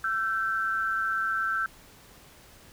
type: tone pair together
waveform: sine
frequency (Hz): 1342 / 1551.5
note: E6 / G6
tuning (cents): +31 / -18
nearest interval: minor third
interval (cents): 251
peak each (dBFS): -28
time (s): 0.04-1.66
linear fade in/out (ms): 2
effects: pink hiss -53 dBFS RMS until 2.72 s